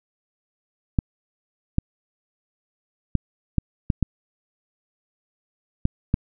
clicks, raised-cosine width 5 ms, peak -6 dBFS, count 8, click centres 0.988 / 1.784 / 3.153 / 3.583 / 3.902 / 4.027 / 5.854 / 6.141 s, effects none

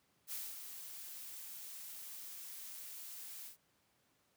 blue noise with ADSR envelope, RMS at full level -42 dBFS, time 0.27-3.57 s, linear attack 54 ms, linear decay 230 ms, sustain -7 dB, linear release 110 ms, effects pink hiss -75 dBFS RMS until 4.36 s + high-pass 100 Hz 12 dB/octave

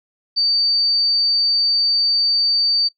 sine tone, 4605 Hz, D8, 35 cents flat, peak -14 dBFS, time 0.36-2.89 s, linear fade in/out 20 ms, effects noise-tail reverb RT60 0.1 s tail -18 dB re dry

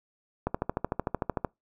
click train, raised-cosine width 1 ms, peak -13 dBFS, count 14, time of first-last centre 0.47-1.447 s, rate 13.3 Hz, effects noise-tail reverb RT60 0.2 s tail -26 dB re dry

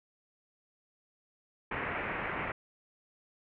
white low-pass noise, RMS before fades -36 dBFS, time 1.71-2.52 s, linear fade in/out 5 ms, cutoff 2400 Hz, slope 48 dB/octave, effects none

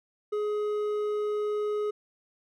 triangle tone with hard clipping, 419.5 Hz, G#4, 17 cents sharp, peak -28 dBFS, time 0.32-1.91 s, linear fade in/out 10 ms, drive 9 dB, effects none

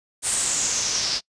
white noise with low-pass filter sweep, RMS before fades -24 dBFS, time 0.22-1.21 s, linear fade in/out 50 ms, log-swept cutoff 9000 to 4900 Hz, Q 4.9, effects noise-tail reverb RT60 0.1 s tail -25 dB re dry + resampled to 22050 Hz

